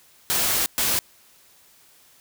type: noise bursts at uneven times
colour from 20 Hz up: white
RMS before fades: -22 dBFS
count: 2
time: 0.3-0.66 / 0.78-0.99 s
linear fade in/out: 0 ms
effects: white hiss -55 dBFS RMS until 2.2 s